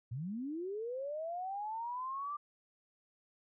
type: linear sweep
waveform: sine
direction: up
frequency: 108.1 to 1189 Hz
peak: -37 dBFS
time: 0.11-2.37 s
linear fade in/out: 10 ms
effects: none